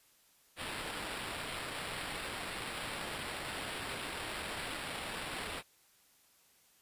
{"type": "noise with sample-and-hold", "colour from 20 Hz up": "white", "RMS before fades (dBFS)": -41, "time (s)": [0.56, 5.63], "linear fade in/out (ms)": 50, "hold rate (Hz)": 6300, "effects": ["white hiss -67 dBFS RMS until 6.81 s", "resampled to 32000 Hz"]}